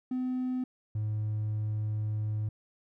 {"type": "tone pair in turn", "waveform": "triangle", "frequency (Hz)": [254.2, 106.88], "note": ["C4", "A2"], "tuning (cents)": [-50, -50], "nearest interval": "octave + minor third", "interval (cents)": 1500, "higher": "first", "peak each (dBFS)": [-26, -26], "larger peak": "neither", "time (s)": [[0.11, 0.64], [0.95, 2.49]], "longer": "second", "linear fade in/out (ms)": 5, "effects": ["tanh soft clip ceiling -24 dBFS"]}